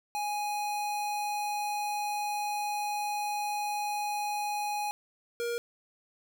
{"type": "tone pair in turn", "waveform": "square", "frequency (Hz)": [830.6, 472.5], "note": ["G#5", "A#4"], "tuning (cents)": [0, 23], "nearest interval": "minor seventh", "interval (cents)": 977, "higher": "first", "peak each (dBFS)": [-31, -31], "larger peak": "neither", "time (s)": [[0.15, 4.91], [5.4, 5.58]], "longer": "first", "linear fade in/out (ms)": 0, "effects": []}